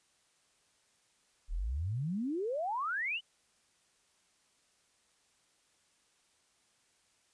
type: exponential sweep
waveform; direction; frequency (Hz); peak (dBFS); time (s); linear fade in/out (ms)
sine; up; 34.63 to 3090; -32; 1.48-3.21; 50
effects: white hiss -71 dBFS RMS until 7.33 s + resampled to 22050 Hz